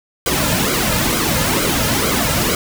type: noise with flanger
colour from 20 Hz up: pink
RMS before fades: -17 dBFS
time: 0.26-2.55 s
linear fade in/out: 2 ms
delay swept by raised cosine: 1.1 to 2.7 ms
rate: 2.2 Hz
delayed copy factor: -0.7
effects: none